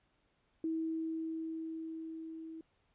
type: tone with level ramp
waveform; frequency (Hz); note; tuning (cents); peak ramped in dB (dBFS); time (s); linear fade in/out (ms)
sine; 322.9; E4; -36; -32 to -44; 0.64-2.61; 2
effects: pink hiss -75 dBFS RMS until 2.94 s + resampled to 8000 Hz